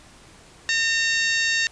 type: harmonic tone with a mistuned harmonic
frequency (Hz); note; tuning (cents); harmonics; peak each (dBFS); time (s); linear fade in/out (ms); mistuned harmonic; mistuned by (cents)
910; A#5; -42; 2 / 3 / 4 / 5 / 6 / 7 / 8; -22 / -26 / -28 / -30 / -32 / -33 / -34; 0.69-1.67; 0; 4; +36
effects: pink hiss -49 dBFS RMS until 1.71 s + resampled to 22050 Hz